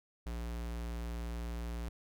square tone, 58.27 Hz, A#1, in tune, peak -38 dBFS, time 0.26-1.89 s, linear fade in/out 5 ms, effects none

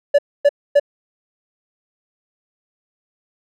triangle tone bursts, 574 Hz, D5, 40 cents flat, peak -6 dBFS, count 3, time 0.14-0.798 s, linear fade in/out 10 ms, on 46 ms, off 260 ms, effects none

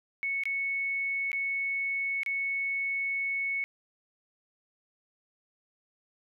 sine tone with dropouts, 2210 Hz, C#7, 6 cents flat, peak -28 dBFS, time 0.23-3.64 s, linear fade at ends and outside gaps 0 ms, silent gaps 0.436-0.455 / 1.317-1.33 / 2.233-2.262 s, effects none

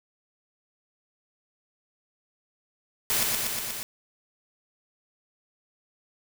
white noise with echo, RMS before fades -25 dBFS, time 3.1-3.23 s, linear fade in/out 0 ms, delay 120 ms, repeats 5, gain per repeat -2 dB, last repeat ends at 3.83 s, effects none

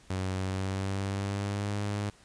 sawtooth tone with pitch glide, 94 to 102.51 Hz, F#2 to G#2, +28 to -22 cents, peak -26 dBFS, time 0.1-2.1 s, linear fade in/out 5 ms, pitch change +150 cents, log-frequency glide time 0.36-1.77 s, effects pink hiss -58 dBFS RMS until 2.24 s + resampled to 22050 Hz

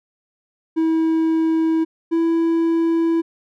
triangle tone pair in turn, 323 / 330.9 Hz, E4 / E4, -35 / +7 cents, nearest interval unison, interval 42 cents, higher second, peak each -13 dBFS, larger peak neither, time 0.76-1.85 / 2.11-3.22 s, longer second, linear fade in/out 20 ms, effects none

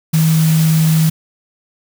sine tone in noise, 159.1 Hz, D#3, 39 cents sharp, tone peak -9 dBFS, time 0.13-1.1 s, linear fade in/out 10 ms, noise white, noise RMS -24 dBFS, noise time 0.13-1.1 s, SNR +12 dB, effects none

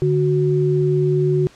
sine tone pair together, 146.87 / 368.5 Hz, D3 / F#4, 0 / -7 cents, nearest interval octave + major third, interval 1593 cents, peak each -17 dBFS, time 0.02-1.47 s, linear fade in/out 0 ms, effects pink hiss -48 dBFS RMS until 1.55 s + low-pass 7000 Hz 12 dB/octave

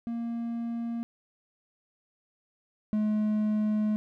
triangle tone pair in turn, 233.1 / 213 Hz, A#3 / G#3, 0 / +44 cents, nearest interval major second, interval 156 cents, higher first, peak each -28 / -22 dBFS, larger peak second, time 0.07-1.03 / 2.93-3.96 s, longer second, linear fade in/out 0 ms, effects none

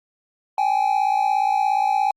triangle tone pair together, 784 / 841.1 Hz, G5 / G#5, 0 / +22 cents, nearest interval minor second, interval 122 cents, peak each -18 dBFS, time 0.58-2.11 s, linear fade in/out 2 ms, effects Opus 48 kbps

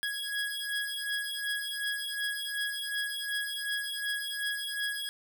25% pulse beating tone pair, 1661.2 / 1663.9 Hz, G#6 / G#6, 0 / +3 cents, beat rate 2.7 Hz, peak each -31 dBFS, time 0.03-5.09 s, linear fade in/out 0 ms, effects none

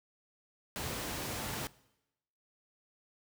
sine tone in noise, 880 Hz, A5, in tune, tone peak -49 dBFS, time 1.37-1.59 s, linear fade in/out 0 ms, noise pink, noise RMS -38 dBFS, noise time 0.76-1.67 s, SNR -14 dB, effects noise-tail reverb RT60 0.9 s tail -21 dB re dry + high-pass 60 Hz 12 dB/octave

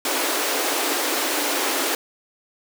pink high-pass noise, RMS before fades -23 dBFS, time 0.05-1.95 s, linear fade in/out 2 ms, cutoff 270 Hz, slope 96 dB/octave, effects none

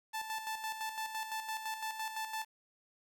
sawtooth tone with tremolo, 879 Hz, A5, 2 cents flat, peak -32 dBFS, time 0.13-2.45 s, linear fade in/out 20 ms, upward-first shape square, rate 5.9 Hz, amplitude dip 55%, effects 10-bit

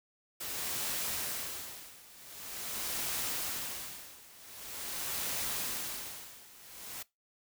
white noise with tremolo, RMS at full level -35 dBFS, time 0.4-7.03 s, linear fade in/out 10 ms, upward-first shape sine, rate 0.45 Hz, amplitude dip 90%, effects noise-tail reverb RT60 0.2 s tail -21 dB re dry

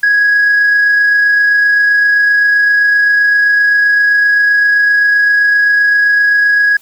sine tone with amplitude modulation, 1661.2 Hz, G#6, in tune, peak -4 dBFS, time 0.03-6.77 s, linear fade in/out 5 ms, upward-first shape sine, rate 27.7 Hz, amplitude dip 25%, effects tanh soft clip ceiling -4 dBFS + white hiss -46 dBFS RMS until 6.81 s

